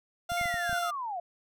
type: tone with tremolo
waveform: 30% pulse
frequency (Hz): 697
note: F5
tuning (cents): -4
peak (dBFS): -26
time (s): 0.29-0.91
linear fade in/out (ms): 10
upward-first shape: triangle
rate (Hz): 2.6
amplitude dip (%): 35
type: clicks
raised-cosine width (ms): 5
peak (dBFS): -30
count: 6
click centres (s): 0.319 / 0.413 / 0.457 / 0.542 / 0.695 / 0.729
type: linear sweep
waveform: sine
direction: down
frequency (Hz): 2200 to 669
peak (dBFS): -32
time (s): 0.37-1.2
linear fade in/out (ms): 5
effects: none